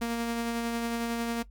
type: tone with tremolo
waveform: sawtooth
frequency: 233.1 Hz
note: A#3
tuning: in tune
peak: -24 dBFS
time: 0.01-1.43 s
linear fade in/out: 10 ms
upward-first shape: sine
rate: 11 Hz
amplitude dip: 25%
effects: noise-tail reverb RT60 0.1 s tail -17 dB re dry + added 48 Hz sine -48 dBFS peak until 1.5 s